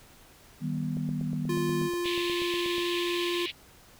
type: chord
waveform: sine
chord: Eb augmented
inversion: none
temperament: just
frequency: 155.56 / 194.45 / 243.1 Hz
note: Eb3 / G3 / B3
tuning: 0 / -14 / -27 cents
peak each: -31 / -35 / -33 dBFS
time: 0.6-1.9 s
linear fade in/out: 50 ms
type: click train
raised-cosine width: 2 ms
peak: -29 dBFS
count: 16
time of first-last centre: 0.97-2.782 s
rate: 8.28 Hz
type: tone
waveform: square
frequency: 349.2 Hz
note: F4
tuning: in tune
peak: -29 dBFS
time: 1.49-3.46 s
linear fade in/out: 5 ms
type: band-pass noise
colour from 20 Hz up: white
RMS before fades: -35 dBFS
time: 2.04-3.52 s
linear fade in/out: 20 ms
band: 2200 to 3900 Hz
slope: 48 dB/octave
effects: pink hiss -55 dBFS RMS until 3.99 s